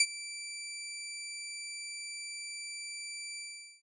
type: tone with ADSR envelope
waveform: 15% pulse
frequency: 2334 Hz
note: D7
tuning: 11 cents flat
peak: -13 dBFS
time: 0-3.82 s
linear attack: 4 ms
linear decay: 52 ms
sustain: -20 dB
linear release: 440 ms
effects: resampled to 24000 Hz